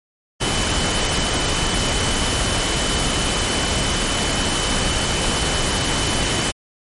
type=tone in noise; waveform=sine; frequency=3018 Hz; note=F#7; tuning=34 cents sharp; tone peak=-27 dBFS; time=0.4-6.52 s; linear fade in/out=20 ms; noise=pink; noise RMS=-20 dBFS; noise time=0.4-6.52 s; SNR=-10 dB; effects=MP3 48 kbps